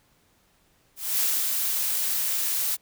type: noise with ADSR envelope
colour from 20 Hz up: blue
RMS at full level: -23 dBFS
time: 0.96-2.77 s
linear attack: 240 ms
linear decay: 250 ms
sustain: -3 dB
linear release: 29 ms
effects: pink hiss -64 dBFS RMS until 2.81 s